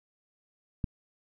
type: click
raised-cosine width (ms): 5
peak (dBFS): -17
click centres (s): 0.842
effects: none